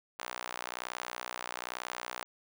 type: tone with high-pass filter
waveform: sawtooth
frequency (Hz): 61.1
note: B1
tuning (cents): -18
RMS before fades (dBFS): -41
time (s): 0.19-2.24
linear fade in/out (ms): 0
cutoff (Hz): 930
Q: 1.1
effects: none